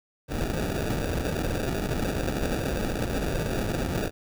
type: noise with sample-and-hold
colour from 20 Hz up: pink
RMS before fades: -28 dBFS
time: 0.28-4.11 s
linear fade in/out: 50 ms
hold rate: 1050 Hz
effects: none